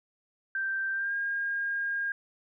sine tone with pitch glide, 1568 to 1617.7 Hz, G6 to G#6, 0 to -46 cents, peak -28 dBFS, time 0.55-2.12 s, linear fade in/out 2 ms, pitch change +54 cents, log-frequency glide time 0.93-1.14 s, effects none

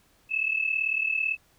sine tone pair together, 2599 / 2637 Hz, E7 / E7, -25 / 0 cents, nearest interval unison, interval 25 cents, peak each -26 / -28 dBFS, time 0.29-1.37 s, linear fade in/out 50 ms, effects pink hiss -63 dBFS RMS until 1.58 s

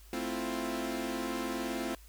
sawtooth chord, F major seventh, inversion first, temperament equal, 220 / 261.6 / 329.6 / 349.2 Hz, A3 / C4 / E4 / F4, 0 / 0 / 0 / 0 cents, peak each -37 / -33 / -36 / -35 dBFS, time 0.13-1.95 s, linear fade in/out 2 ms, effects added 52 Hz sine -52 dBFS peak until 2.08 s + white hiss -60 dBFS RMS until 2.08 s

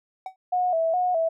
triangle tone with exponential decay, 755 Hz, F#5, 35 cents sharp, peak -25 dBFS, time 0.26-0.36 s, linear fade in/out 2 ms, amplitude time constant 21 ms
sine tone with vibrato, 689 Hz, F5, 24 cents flat, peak -20 dBFS, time 0.52-1.29 s, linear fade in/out 10 ms, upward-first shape square, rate 2.4 Hz, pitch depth 90 cents each way
effects none

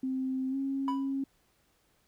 sine tone with pitch glide, 261.6 to 271.9 Hz, C4 to C#4, 0 to -33 cents, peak -29 dBFS, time 0.03-1.24 s, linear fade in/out 5 ms, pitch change +67 cents, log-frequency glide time 0.5-0.56 s
triangle tone with exponential decay, 987.8 Hz, B5, in tune, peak -25 dBFS, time 0.88-1.13 s, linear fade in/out 1 ms, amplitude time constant 53 ms
effects tanh soft clip ceiling -20 dBFS + pink hiss -70 dBFS RMS until 2.07 s

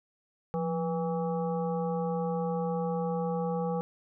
harmonic tone with a mistuned harmonic, 163 Hz, E3, 19 cents flat, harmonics 1 / 3 / 5 / 7 / 8, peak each -31 / -32 / -36 / -43 / -50 dBFS, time 0.54-3.81 s, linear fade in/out 0 ms, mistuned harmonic 1, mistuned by +120 cents, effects none

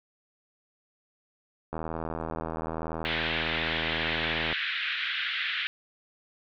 click train, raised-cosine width 1 ms, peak -19 dBFS, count 227, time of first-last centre 1.73-4.527 s, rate 80.8 Hz
pink band-pass noise, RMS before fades -31 dBFS, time 3.05-5.67 s, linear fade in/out 0 ms, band 1500 to 3700 Hz, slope 48 dB/octave
effects none

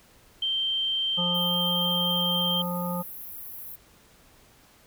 sine tone with pitch glide, 3136 to 3158 Hz, G7 to G7, 0 to +12 cents, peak -24 dBFS, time 0.42-2.62 s, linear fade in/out 5 ms, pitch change +12 cents, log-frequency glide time 1.22-1.75 s
harmonic tone, 176.2 Hz, F3, 16 cents sharp, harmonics 1 / 3 / 5 / 7, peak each -29 / -34 / -36 / -37 dBFS, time 1.17-3.03 s, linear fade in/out 20 ms
pink high-pass noise, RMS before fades -40 dBFS, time 1.34-3.76 s, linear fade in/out 10 ms, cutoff 11000 Hz, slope 96 dB/octave
effects pink hiss -57 dBFS RMS until 4.86 s

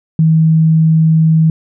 sine tone, 160 Hz, D#3, 49 cents sharp, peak -6 dBFS, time 0.19-1.5 s, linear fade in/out 2 ms, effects none

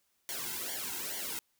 white noise with flanger, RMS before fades -38 dBFS, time 0.29-1.39 s, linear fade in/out 0 ms, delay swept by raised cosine 0.77 to 1.73 ms, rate 2.3 Hz, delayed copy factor -0.9, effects white hiss -75 dBFS RMS until 1.59 s

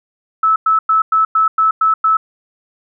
sine tone bursts, 1305 Hz, E6, 18 cents flat, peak -9 dBFS, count 8, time 0.43-2.17 s, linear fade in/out 5 ms, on 130 ms, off 100 ms, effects none

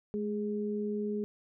sine tone pair together, 211.4 / 414.8 Hz, G#3 / G#4, +31 / -2 cents, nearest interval octave, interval 1167 cents, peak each -33 / -34 dBFS, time 0.14-1.24 s, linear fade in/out 0 ms, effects none

